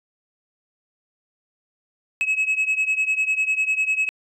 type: beating tone pair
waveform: sine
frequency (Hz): 2566 / 2576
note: E7 / E7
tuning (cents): -47 / -41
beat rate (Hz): 10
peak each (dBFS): -19 / -21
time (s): 2.21-4.09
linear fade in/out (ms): 0
effects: tanh soft clip ceiling -16 dBFS